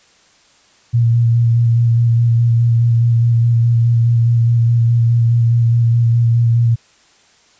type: tone with vibrato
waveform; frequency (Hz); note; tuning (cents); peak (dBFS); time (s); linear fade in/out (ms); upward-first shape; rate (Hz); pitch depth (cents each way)
sine; 117.1; A#2; +8; -9; 0.93-6.76; 20; square; 4.8; 16
effects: white hiss -51 dBFS RMS until 7.59 s + resampled to 16000 Hz